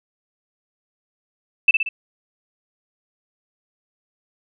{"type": "tone with echo", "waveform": "sine", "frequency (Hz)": 2643, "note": "E7", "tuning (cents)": 4, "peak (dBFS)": -8, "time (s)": [1.68, 1.71], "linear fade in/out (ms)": 5, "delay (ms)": 60, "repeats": 3, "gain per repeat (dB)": -5, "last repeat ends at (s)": 1.89, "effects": []}